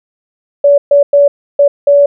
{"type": "tone bursts at uneven times", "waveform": "sine", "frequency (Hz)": 571, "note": "D5", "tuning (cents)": -49, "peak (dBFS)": -3, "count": 5, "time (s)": [[0.64, 0.78], [0.91, 1.03], [1.13, 1.28], [1.59, 1.68], [1.87, 2.06]], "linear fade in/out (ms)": 5, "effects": []}